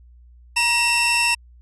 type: tone pair together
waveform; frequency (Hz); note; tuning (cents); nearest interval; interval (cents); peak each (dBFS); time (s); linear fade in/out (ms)
sawtooth; 948 / 2689; A#5 / E7; +29 / +34; octave + tritone; 1805; -19 / -14; 0.56-1.35; 10
effects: added 60 Hz sine -45 dBFS peak until 1.61 s + resampled to 24000 Hz